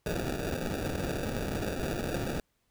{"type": "noise with sample-and-hold", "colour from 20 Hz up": "white", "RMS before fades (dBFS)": -33, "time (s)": [0.06, 2.4], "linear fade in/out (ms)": 2, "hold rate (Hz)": 1050, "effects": ["pink hiss -75 dBFS RMS until 2.7 s"]}